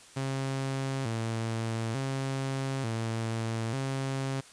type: tone with vibrato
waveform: sawtooth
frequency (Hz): 123.47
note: B2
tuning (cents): 0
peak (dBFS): -26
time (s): 0.16-4.41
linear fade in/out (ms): 10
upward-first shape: square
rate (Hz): 0.56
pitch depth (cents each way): 150
effects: white hiss -53 dBFS RMS until 4.52 s + resampled to 22050 Hz